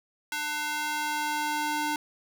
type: tone with high-pass filter sweep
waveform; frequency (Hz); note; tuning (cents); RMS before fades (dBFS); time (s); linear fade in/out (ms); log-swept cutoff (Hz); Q
square; 300; D4; +37; -30; 0.32-1.96; 2; 1400 to 600; 1.2
effects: none